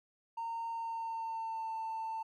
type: tone with pitch glide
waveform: triangle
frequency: 918 to 892.9 Hz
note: A#5 to A5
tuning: -27 to +25 cents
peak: -33 dBFS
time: 0.37-2.23 s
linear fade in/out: 10 ms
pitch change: -48 cents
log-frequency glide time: 0.7-1.74 s
effects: tanh soft clip ceiling -32 dBFS